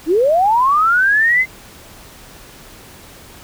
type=linear sweep; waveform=sine; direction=up; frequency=293.7 to 2093 Hz; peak=-10 dBFS; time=0.06-1.46 s; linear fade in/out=50 ms; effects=pink hiss -40 dBFS RMS until 3.43 s